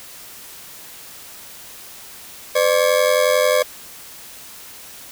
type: ring-modulated tone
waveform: 40% pulse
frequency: 554.4 Hz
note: C#5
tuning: in tune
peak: -10 dBFS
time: 2.55-3.63 s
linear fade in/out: 10 ms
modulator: 45.6 Hz
effects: white hiss -39 dBFS RMS until 5.11 s